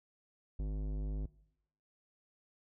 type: tone with tanh clipping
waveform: sine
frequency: 51.2 Hz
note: G#1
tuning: 24 cents flat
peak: -36 dBFS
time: 0.59-1.26 s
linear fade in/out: 5 ms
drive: 16 dB
effects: noise-tail reverb RT60 0.8 s tail -21 dB re dry